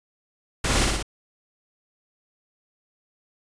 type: noise with echo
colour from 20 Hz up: pink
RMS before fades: -23 dBFS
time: 0.64-0.85 s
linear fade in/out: 5 ms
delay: 59 ms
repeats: 3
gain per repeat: -2 dB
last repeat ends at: 1.027 s
effects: resampled to 22050 Hz